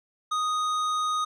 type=tone with hard clipping; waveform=sine; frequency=1244 Hz; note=D#6; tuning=1 cent flat; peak=-26 dBFS; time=0.31-1.25 s; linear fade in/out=10 ms; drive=11 dB; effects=none